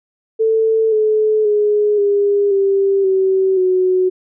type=tone with pitch steps; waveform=sine; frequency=444.1 / 430.7 / 417.7 / 405.1 / 392.9 / 381.1 / 369.6 Hz; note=A4 / A4 / G#4 / G#4 / G4 / G4 / F#4; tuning=+16 / -37 / +10 / -43 / +4 / -49 / -2 cents; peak=-11 dBFS; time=0.39-4.1 s; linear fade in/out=20 ms; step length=530 ms; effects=none